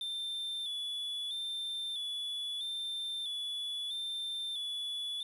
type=tone with vibrato; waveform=triangle; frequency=3500 Hz; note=A7; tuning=10 cents flat; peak=-34 dBFS; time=0.01-5.23 s; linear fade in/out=2 ms; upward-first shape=square; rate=0.77 Hz; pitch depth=37 cents each way; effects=resampled to 32000 Hz + 10-bit